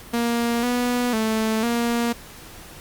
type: tone with pitch steps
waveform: sawtooth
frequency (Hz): 235.2 / 244.9 / 220.1 / 235.7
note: A#3 / B3 / A3 / A#3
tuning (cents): +16 / -14 / +1 / +19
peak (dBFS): -16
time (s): 0.13-2.13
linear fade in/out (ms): 10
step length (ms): 500
effects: pink hiss -42 dBFS RMS until 2.8 s + Opus 48 kbps

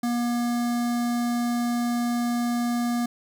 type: tone with notch filter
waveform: square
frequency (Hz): 239.2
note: A#3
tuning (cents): +45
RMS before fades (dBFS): -25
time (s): 0.03-3.06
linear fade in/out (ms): 5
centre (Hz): 2700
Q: 1.5
effects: none

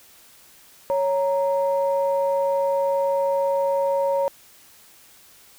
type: tone pair together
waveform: sine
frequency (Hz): 554.4 / 932.4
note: C#5 / A#5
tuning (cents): 0 / 0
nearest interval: major sixth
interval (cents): 900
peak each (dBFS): -19 / -25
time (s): 0.9-4.28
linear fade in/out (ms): 0
effects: tanh soft clip ceiling -11 dBFS + white hiss -51 dBFS RMS until 5.58 s

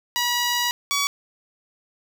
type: tone pair in turn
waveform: 10% pulse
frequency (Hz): 967 / 1133.7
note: B5 / C#6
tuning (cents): -37 / +39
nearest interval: minor third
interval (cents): 276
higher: second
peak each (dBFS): -12 / -12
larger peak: neither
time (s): 0.16-0.71 / 0.91-1.07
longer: first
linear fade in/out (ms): 0
effects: none

